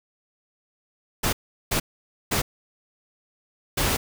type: noise bursts at uneven times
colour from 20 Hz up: pink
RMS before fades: -23 dBFS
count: 4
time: 1.23-1.33 / 1.71-1.8 / 2.31-2.42 / 3.77-3.97 s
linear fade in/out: 10 ms
effects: none